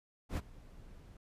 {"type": "noise with ADSR envelope", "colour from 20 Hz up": "brown", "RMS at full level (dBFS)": -31, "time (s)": [0.29, 1.17], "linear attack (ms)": 83, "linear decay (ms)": 33, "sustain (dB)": -23, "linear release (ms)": 3, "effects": ["resampled to 32000 Hz"]}